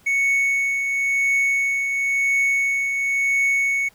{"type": "tone with tremolo", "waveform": "triangle", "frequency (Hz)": 2217, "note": "C#7", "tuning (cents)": 0, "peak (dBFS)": -14, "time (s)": [0.06, 3.89], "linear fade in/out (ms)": 10, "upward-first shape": "triangle", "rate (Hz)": 0.96, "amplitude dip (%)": 45, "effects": ["pink hiss -55 dBFS RMS until 3.94 s"]}